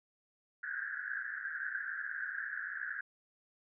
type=band-pass noise; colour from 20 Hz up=white; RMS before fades=-40 dBFS; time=0.63-3.01 s; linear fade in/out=5 ms; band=1500 to 1700 Hz; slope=96 dB/octave; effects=none